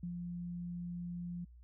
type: tone with ADSR envelope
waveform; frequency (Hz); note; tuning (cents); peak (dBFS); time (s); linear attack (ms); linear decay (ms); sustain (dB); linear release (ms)
sine; 174.61; F3; 0; -37; 0.03-1.45; 4; 92; -2; 11
effects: added 60 Hz sine -54 dBFS peak until 1.63 s